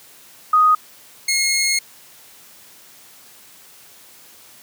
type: tone pair in turn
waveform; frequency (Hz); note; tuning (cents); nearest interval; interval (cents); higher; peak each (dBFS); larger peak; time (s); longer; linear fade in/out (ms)
sine / 15% pulse; 1246 / 2158; D#6 / C#7; +2 / -47; minor seventh; 951; second; -10; neither; 0.53-0.75 / 1.28-1.79; second; 5
effects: white hiss -46 dBFS RMS until 4.62 s + high-pass 100 Hz 12 dB/octave